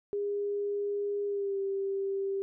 sine tone with pitch glide, 406.9 to 391.9 Hz, G#4 to G4, -35 to 0 cents, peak -29 dBFS, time 0.13-2.42 s, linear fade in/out 0 ms, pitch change -65 cents, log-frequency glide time 1.26-1.59 s, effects none

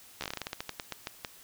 slowing click train, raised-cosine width 0.2 ms, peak -17 dBFS, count 17, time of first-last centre 0.21-1.248 s, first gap 13 ms, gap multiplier 1.19, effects white hiss -54 dBFS RMS until 1.43 s

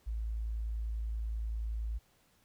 sine tone, 55.2 Hz, A1, 6 cents sharp, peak -33 dBFS, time 0.06-1.99 s, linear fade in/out 20 ms, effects pink hiss -69 dBFS RMS until 2.44 s

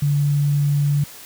sine tone, 144.3 Hz, D3, 30 cents flat, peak -15 dBFS, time 0.02-1.04 s, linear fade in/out 5 ms, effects white hiss -40 dBFS RMS until 1.25 s

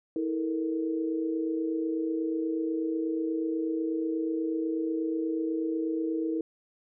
sine tone cluster, 323.1 / 440.6 / 468.8 Hz, E4 / A4 / A#4, -35 / +2 / +10 cents, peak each -28 / -37 / -35 dBFS, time 0.16-6.41 s, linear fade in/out 2 ms, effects none

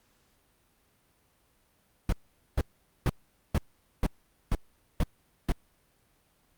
brown noise bursts, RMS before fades -24 dBFS, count 8, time 2.09-5.52 s, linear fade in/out 2 ms, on 35 ms, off 450 ms, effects pink hiss -68 dBFS RMS until 6.57 s + Opus 48 kbps

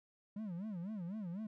triangle tone with vibrato, 193.2 Hz, G3, 25 cents flat, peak -38 dBFS, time 0.36-1.47 s, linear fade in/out 5 ms, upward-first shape sine, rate 4 Hz, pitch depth 240 cents each way, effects none

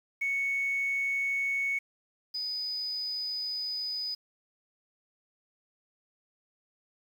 sine tone pair in turn, 2217 / 4977 Hz, C#7 / D#8, 0 / 0 cents, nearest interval octave + major second, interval 1400 cents, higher second, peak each -26 / -31 dBFS, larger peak first, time 0.21-1.79 / 2.34-4.15 s, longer second, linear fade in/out 10 ms, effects tanh soft clip ceiling -23 dBFS + 9-bit

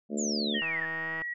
harmonic tone, 73.42 Hz, D2, in tune, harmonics 3 / 4 / 5 / 6 / 7 / 8 / 9, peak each -31 / -38 / -38 / -40 / -42 / -43 / -46 dBFS, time 0.09-0.62 s, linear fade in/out 50 ms
sine exponential sweep, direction down, 7459 to 1661.2 Hz, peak -31 dBFS, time 0.17-0.86 s, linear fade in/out 20 ms
sine tone with pitch glide, 1864.7 to 1919.3 Hz, A#6 to B6, 0 to -50 cents, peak -32 dBFS, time 0.54-1.34 s, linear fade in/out 10 ms, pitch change +50 cents, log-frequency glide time 0.97-1.22 s
click train, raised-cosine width 0.5 ms, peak -25 dBFS, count 98, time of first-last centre 0.62-1.219 s, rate 162 Hz
effects none

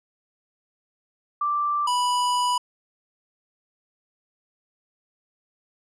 sine / square tone pair in turn, 1174.7 / 984.7 Hz, D6 / B5, 0 / -5 cents, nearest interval minor third, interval 305 cents, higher first, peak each -21 dBFS, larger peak neither, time 1.41-1.87 / 1.87-2.58 s, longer second, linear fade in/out 5 ms, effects resampled to 24000 Hz

